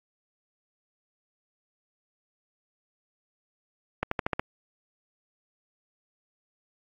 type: accelerating click train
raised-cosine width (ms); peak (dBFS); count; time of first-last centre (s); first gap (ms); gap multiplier
0.5; -11; 6; 4.03-4.395; 84; 0.93
effects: AAC 48 kbps